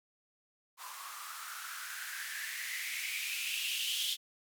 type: noise with band-pass filter sweep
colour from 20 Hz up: violet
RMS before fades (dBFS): -39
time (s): 0.77-4.17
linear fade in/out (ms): 50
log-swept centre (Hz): 1000 to 3300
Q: 6.1
effects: none